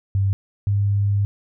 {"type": "tone pair in turn", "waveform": "sine", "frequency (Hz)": [98, 100.93], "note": ["G2", "G#2"], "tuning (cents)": [0, -49], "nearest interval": "minor second", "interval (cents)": 51, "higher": "second", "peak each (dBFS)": -16, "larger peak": "neither", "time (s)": [[0.15, 0.33], [0.67, 1.25]], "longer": "second", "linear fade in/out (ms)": 0, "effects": []}